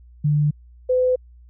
sine tone pair in turn, 148.3 / 506.5 Hz, D3 / B4, +17 / +44 cents, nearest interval octave + major sixth, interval 2127 cents, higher second, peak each -15 dBFS, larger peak neither, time 0.24-0.51 / 0.89-1.16 s, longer neither, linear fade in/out 10 ms, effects added 60 Hz sine -44 dBFS peak until 1.49 s

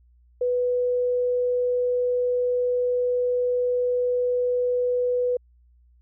sine tone, 493.9 Hz, B4, in tune, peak -20 dBFS, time 0.41-5.37 s, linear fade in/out 5 ms, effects added 60 Hz sine -54 dBFS peak until 6.01 s

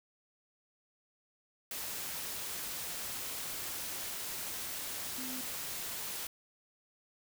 sine tone in noise, 256 Hz, C4, 38 cents flat, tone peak -43 dBFS, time 5.18-5.41 s, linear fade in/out 2 ms, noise white, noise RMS -40 dBFS, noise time 1.71-6.27 s, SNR -6 dB, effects none

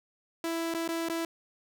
sawtooth tone with dropouts, 331.3 Hz, E4, 9 cents sharp, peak -26 dBFS, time 0.44-1.25 s, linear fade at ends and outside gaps 2 ms, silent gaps 0.74-0.746 / 0.878-0.888 / 1.087-1.097 s, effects none

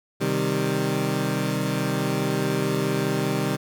20% pulse chord, C minor, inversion none, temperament equal, 130.81 / 155.56 / 196 Hz, C3 / Eb3 / G3, 0 / 0 / 0 cents, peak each -22 dBFS, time 0.2-3.57 s, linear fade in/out 20 ms, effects none

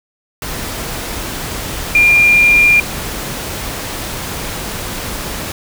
sine tone in noise, 2400 Hz, D7, 37 cents sharp, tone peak -6 dBFS, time 1.95-2.8 s, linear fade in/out 2 ms, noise pink, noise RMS -23 dBFS, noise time 0.42-5.52 s, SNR +14 dB, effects none

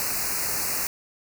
white band-stop noise, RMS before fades -27 dBFS, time 0-0.87 s, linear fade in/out 0 ms, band 2700 to 4200 Hz, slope 96 dB/octave, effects none

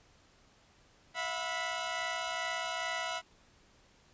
15% pulse chord, E suspended second, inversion none, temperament equal with one note detuned, 659.3 / 721.8 / 987.8 Hz, E5 / F#5 / B5, 0 / -43 / 0 cents, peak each -32 dBFS, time 1.14-3.22 s, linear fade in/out 50 ms, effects pink hiss -64 dBFS RMS until 4.13 s + resampled to 16000 Hz

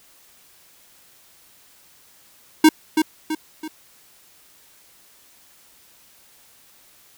square tone with echo, 312.8 Hz, D#4, 9 cents sharp, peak -8 dBFS, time 2.64-2.69 s, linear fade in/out 5 ms, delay 330 ms, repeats 3, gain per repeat -7 dB, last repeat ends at 3.68 s, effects white hiss -53 dBFS RMS until 7.17 s

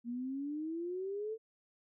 sine exponential sweep, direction up, 233.1 to 450.7 Hz, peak -36 dBFS, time 0.04-1.38 s, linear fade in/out 50 ms, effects none

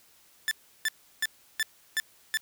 sawtooth tone bursts, 1760 Hz, A6, in tune, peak -21 dBFS, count 6, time 0.48-2.372 s, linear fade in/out 0 ms, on 32 ms, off 340 ms, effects white hiss -60 dBFS RMS until 2.41 s

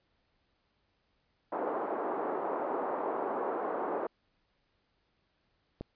pink band-pass noise, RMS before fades -34 dBFS, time 1.52-4.07 s, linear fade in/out 5 ms, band 340 to 1100 Hz, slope 24 dB/octave
click, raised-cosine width 2 ms, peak -25 dBFS, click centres 5.81 s
effects pink hiss -75 dBFS RMS until 5.95 s + resampled to 11025 Hz

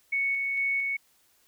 sine tone with tremolo, 2217 Hz, C#7, in tune, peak -24 dBFS, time 0.12-0.97 s, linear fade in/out 10 ms, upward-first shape square, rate 2.2 Hz, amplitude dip 25%, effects white hiss -65 dBFS RMS until 1.47 s

